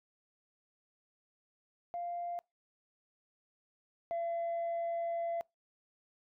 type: tone pair in turn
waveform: sine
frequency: 696 / 677.8 Hz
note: F5 / E5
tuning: -6 / +48 cents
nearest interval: unison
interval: 46 cents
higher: first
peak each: -35 / -31 dBFS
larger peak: second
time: 1.94-2.39 / 4.11-5.41 s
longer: second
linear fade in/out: 0 ms
effects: noise-tail reverb RT60 0.2 s tail -26 dB re dry + tanh soft clip ceiling -31 dBFS